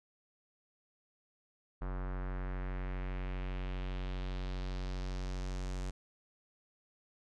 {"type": "tone with low-pass filter sweep", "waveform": "square", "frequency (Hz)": 46.25, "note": "F#1", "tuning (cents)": 0, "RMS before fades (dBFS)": -38, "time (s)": [1.81, 5.91], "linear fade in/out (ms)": 10, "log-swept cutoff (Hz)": [1300, 7500], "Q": 1.8, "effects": []}